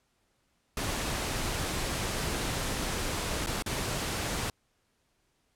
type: noise with dropouts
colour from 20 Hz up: pink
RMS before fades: -32 dBFS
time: 0.77-4.5 s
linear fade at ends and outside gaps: 2 ms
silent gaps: 3.462-3.47 / 3.624-3.661 s
effects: pink hiss -73 dBFS RMS until 5.55 s + low-pass 11000 Hz 12 dB/octave